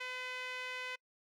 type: tone with band-pass filter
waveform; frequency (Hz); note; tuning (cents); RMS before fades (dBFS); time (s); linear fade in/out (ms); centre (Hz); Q
sawtooth; 506; B4; +42; -42; 0-0.96; 10; 2300; 2.1
effects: noise-tail reverb RT60 0.1 s tail -25 dB re dry